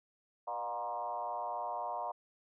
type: tone with frequency modulation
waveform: sine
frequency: 830.6 Hz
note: G#5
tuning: in tune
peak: -35 dBFS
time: 0.47-2.12 s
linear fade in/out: 10 ms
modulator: 115 Hz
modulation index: 2
effects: none

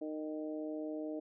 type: harmonic tone with a mistuned harmonic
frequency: 154.2 Hz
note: D#3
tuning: 15 cents flat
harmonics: 2 / 3 / 4 / 5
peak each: -39 / -45 / -44 / -58 dBFS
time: 0.01-1.2 s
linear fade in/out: 10 ms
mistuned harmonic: 5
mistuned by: +20 cents
effects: none

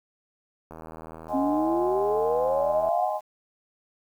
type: click train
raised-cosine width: 1 ms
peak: -27 dBFS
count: 176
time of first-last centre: 0.71-2.887 s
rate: 80.4 Hz
type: chord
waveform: sine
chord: Ab dominant seventh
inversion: second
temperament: just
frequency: 623 / 747.5 / 830.6 / 1038.3 Hz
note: Eb5 / Gb5 / Ab5 / C6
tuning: +2 / +17 / 0 / -14 cents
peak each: -29 / -33 / -30 / -35 dBFS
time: 1.28-3.21 s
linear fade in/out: 50 ms
type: exponential sweep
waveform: sine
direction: up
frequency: 264 to 761 Hz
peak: -23 dBFS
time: 1.33-3.11 s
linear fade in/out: 20 ms
effects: 9-bit

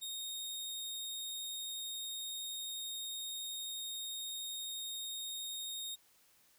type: tone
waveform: sawtooth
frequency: 3711 Hz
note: A#7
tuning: 9 cents flat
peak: -37 dBFS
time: 0.01-5.96 s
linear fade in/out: 20 ms
effects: white hiss -68 dBFS RMS until 6.58 s

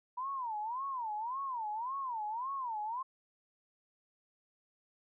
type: tone with vibrato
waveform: sine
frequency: 963 Hz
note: B5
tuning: 44 cents flat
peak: -35 dBFS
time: 0.17-3.03 s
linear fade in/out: 10 ms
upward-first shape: sine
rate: 1.8 Hz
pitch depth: 240 cents each way
effects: none

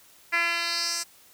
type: tone with band-pass filter sweep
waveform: 10% pulse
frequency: 340 Hz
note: F4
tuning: 46 cents flat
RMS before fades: -27 dBFS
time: 0.32-1.04 s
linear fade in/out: 20 ms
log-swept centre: 2100 to 7100 Hz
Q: 2.7
effects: white hiss -55 dBFS RMS until 1.33 s

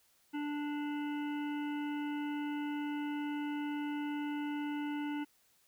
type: harmonic tone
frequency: 293.7 Hz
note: D4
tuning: in tune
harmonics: 1 / 3 / 5 / 7 / 9 / 10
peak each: -35 / -45 / -49 / -52 / -54 / -55 dBFS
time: 0.33-5.25 s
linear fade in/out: 20 ms
effects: white hiss -70 dBFS RMS until 5.67 s

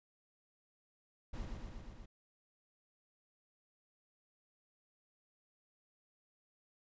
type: noise with echo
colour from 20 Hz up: brown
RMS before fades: -41 dBFS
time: 1.33-1.46 s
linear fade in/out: 10 ms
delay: 120 ms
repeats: 5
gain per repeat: -2 dB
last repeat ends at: 2.06 s
effects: resampled to 16000 Hz

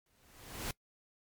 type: noise with exponential growth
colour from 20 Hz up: pink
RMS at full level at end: -36 dBFS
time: 0.06-0.71 s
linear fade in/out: 2 ms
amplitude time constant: 140 ms
effects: noise-tail reverb RT60 0.1 s tail -22 dB re dry + MP3 96 kbps

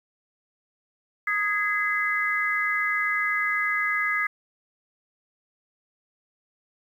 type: chord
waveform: sine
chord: Ab major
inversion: second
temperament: equal with one note detuned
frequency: 1244.5 / 1661.2 / 2042 Hz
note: Eb6 / Ab6 / C7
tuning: 0 / 0 / -43 cents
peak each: -29 / -27 / -25 dBFS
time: 1.27-4.27 s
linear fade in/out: 5 ms
effects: 9-bit

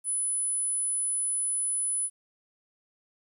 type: tone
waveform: sine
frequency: 10000 Hz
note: D#9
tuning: 8 cents sharp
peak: -26 dBFS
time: 0.04-2.1 s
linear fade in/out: 50 ms
effects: 11-bit

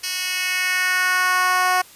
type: tone with high-pass filter sweep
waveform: 10% pulse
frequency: 366.8 Hz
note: F#4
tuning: 15 cents flat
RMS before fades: -20 dBFS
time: 0.03-1.82 s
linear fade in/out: 10 ms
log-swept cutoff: 3600 to 760 Hz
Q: 1.9
effects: white hiss -46 dBFS RMS until 1.95 s + resampled to 32000 Hz

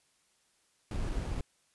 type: noise with sample-and-hold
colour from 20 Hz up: brown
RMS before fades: -34 dBFS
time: 0.91-1.41 s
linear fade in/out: 2 ms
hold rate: 7350 Hz
effects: white hiss -71 dBFS RMS until 1.74 s + resampled to 24000 Hz

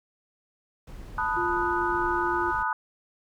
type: noise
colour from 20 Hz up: brown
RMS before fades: -41 dBFS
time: 0.87-2.63 s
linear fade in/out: 5 ms
type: chord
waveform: sine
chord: B dominant seventh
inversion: third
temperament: equal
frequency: 880 / 987.8 / 1244.5 / 1480 Hz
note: A5 / B5 / D#6 / F#6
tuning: 0 / 0 / 0 / 0 cents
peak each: -30 dBFS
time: 1.18-2.73 s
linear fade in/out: 2 ms
type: tone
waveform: sine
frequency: 349.2 Hz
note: F4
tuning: in tune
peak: -29 dBFS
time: 1.36-2.52 s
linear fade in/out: 20 ms
effects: none

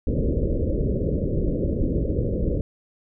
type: low-pass noise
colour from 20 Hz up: pink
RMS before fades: -23 dBFS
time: 0.07-2.61 s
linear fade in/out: 2 ms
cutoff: 570 Hz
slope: 96 dB/octave
effects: none

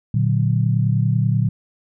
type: chord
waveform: sine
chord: Bb augmented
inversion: none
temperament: equal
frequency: 116.54 / 146.83 / 185 Hz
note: Bb2 / D3 / F#3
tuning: 0 / 0 / 0 cents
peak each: -17 / -20 / -23 dBFS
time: 0.14-1.49 s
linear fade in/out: 5 ms
effects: none

